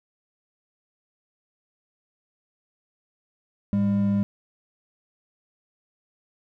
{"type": "tone pair together", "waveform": "triangle", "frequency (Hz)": [105.6, 200.7], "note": ["G#2", "G3"], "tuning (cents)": [29, 41], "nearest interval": "major seventh", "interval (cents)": 1112, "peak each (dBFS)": [-26, -18], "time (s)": [3.73, 4.23], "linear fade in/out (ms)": 0, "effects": []}